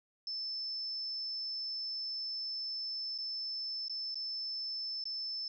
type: tone with dropouts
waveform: sine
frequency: 5274 Hz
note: E8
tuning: in tune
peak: -36 dBFS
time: 0.27-5.48 s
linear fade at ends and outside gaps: 2 ms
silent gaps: 3.179-3.185 / 3.883-3.896 / 4.145-4.155 / 5.04-5.054 s
effects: none